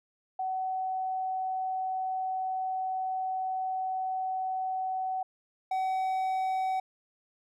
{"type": "tone pair in turn", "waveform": ["sine", "triangle"], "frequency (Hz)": [753, 755.9], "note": ["F#5", "F#5"], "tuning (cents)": [30, 37], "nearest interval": "unison", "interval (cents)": 7, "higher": "second", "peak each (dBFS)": [-29, -25], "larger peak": "second", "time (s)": [[0.39, 5.23], [5.71, 6.8]], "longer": "first", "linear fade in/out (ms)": 5, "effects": []}